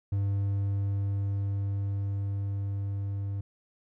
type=tone with level ramp; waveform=triangle; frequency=99.5 Hz; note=G2; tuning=26 cents sharp; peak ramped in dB=-23 to -28 dBFS; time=0.12-3.41 s; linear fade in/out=5 ms; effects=none